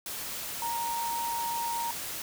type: tone in noise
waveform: sine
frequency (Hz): 933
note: A#5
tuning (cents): +1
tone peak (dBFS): -30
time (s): 0.62-1.91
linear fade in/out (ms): 2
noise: white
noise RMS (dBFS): -37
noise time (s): 0.06-2.22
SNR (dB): +4
effects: none